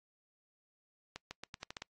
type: accelerating click train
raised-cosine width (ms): 0.2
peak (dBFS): -25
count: 8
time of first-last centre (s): 1.16-1.821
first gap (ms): 150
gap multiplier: 0.84
effects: noise-tail reverb RT60 0.1 s tail -25 dB re dry + AAC 32 kbps